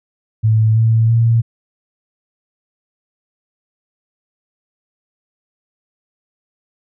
sine tone with pitch steps, 110 / 112.64 / 115.34 Hz, A2 / A2 / A#2, 0 / +41 / -18 cents, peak -9 dBFS, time 0.43-1.42 s, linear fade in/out 20 ms, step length 330 ms, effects none

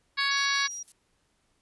harmonic tone, 557 Hz, C#5, 8 cents sharp, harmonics 2 / 3 / 4 / 5 / 6 / 7 / 8 / 9, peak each -32 / -29 / -31 / -40 / -39 / -32 / -32 / -38 dBFS, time 0.17-0.68 s, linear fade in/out 20 ms
violet noise with tremolo, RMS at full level -46 dBFS, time 0.2-0.92 s, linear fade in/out 2 ms, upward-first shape square, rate 5.9 Hz, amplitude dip 75%
sine tone, 5730 Hz, F8, 44 cents sharp, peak -35 dBFS, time 0.31-0.83 s, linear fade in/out 5 ms
effects pink hiss -71 dBFS RMS until 1.61 s + resampled to 24000 Hz

